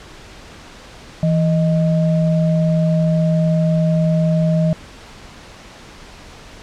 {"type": "tone pair together", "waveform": "sine", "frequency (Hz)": [164.58, 622], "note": ["E3", "D#5"], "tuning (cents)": [-2, -1], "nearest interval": "octave + major seventh", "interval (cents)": 2301, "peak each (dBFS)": [-13, -21], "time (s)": [1.23, 4.73], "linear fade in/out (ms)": 0, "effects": ["pink hiss -39 dBFS RMS until 6.62 s", "low-pass 6000 Hz 12 dB/octave"]}